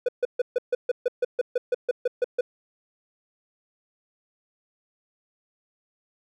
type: tone bursts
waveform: triangle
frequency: 493.9 Hz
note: B4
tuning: in tune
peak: -17 dBFS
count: 15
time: 0.06-2.41 s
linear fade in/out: 5 ms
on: 26 ms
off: 140 ms
effects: none